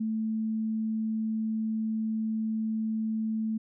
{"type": "tone", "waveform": "sine", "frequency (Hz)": 220, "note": "A3", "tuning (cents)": 0, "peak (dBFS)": -27, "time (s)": [0, 3.58], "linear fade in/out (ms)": 10, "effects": []}